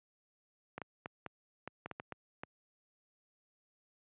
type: clicks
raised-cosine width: 0.5 ms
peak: -26 dBFS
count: 10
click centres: 0.78 / 0.817 / 1.059 / 1.263 / 1.676 / 1.86 / 1.913 / 1.999 / 2.123 / 2.435 s
effects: high-pass 100 Hz 12 dB/octave + resampled to 8000 Hz